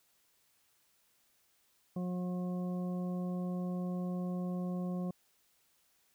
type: harmonic tone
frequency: 180 Hz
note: F#3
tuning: 47 cents flat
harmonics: 1 / 2 / 3 / 4 / 6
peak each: -34 / -46 / -46 / -51 / -54 dBFS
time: 1.96-5.11 s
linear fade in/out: 5 ms
effects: white hiss -72 dBFS RMS until 6.14 s